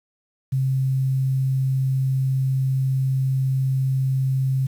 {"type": "tone with quantisation", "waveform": "sine", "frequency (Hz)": 132.7, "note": "C3", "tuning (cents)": 25, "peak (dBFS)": -18, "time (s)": [0.52, 4.67], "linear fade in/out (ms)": 10, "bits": 8, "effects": []}